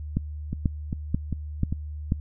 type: two click trains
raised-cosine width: 5 ms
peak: -15 / -10 dBFS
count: 4 / 5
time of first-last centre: 0.53-1.725 / 0.17-2.121 s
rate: 2.51 / 2.05 Hz
effects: noise-tail reverb RT60 0.1 s tail -26 dB re dry + added 75 Hz sine -32 dBFS peak until 2.2 s